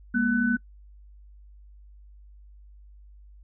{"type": "tone cluster", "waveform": "sine", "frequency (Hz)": [208, 240.2, 1500], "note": ["G#3", "B3", "F#6"], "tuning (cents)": [3, -48, 23], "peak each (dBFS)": [-28, -23, -26], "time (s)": [0.14, 0.57], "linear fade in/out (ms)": 10, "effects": ["noise-tail reverb RT60 0.1 s tail -25 dB re dry", "added 50 Hz sine -47 dBFS peak until 3.43 s"]}